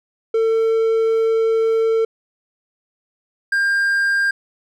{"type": "tone pair in turn", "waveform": "triangle", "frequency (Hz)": [449.1, 1600.4], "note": ["A4", "G6"], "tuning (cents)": [35, 35], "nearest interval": "octave + minor seventh", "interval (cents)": 2200, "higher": "second", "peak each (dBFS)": [-12, -13], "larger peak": "first", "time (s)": [[0.34, 2.05], [3.52, 4.31]], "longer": "first", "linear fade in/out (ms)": 5, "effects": []}